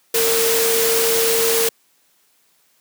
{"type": "tone in noise", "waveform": "sine", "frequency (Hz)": 456.5, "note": "A#4", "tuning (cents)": -36, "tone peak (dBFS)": -18, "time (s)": [0.14, 1.69], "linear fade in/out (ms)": 5, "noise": "white", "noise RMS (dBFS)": -19, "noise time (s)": [0.14, 1.69], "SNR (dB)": -2, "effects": ["white hiss -60 dBFS RMS until 2.8 s", "high-pass 150 Hz 12 dB/octave"]}